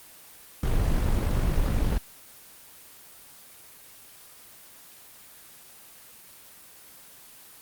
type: noise with amplitude modulation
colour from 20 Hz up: brown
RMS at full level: -22 dBFS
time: 0.63-1.98 s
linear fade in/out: 2 ms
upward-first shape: sine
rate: 48.7 Hz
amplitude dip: 35%
effects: white hiss -49 dBFS RMS until 7.61 s + Opus 24 kbps